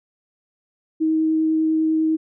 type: tone with vibrato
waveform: sine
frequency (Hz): 316.8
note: D#4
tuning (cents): +31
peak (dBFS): -16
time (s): 1-2.17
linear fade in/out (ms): 20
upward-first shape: triangle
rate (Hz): 10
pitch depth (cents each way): 8
effects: none